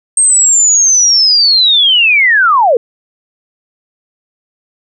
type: linear sweep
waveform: sine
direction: down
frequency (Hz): 8500 to 433.1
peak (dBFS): -5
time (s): 0.17-2.77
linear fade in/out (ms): 2
effects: none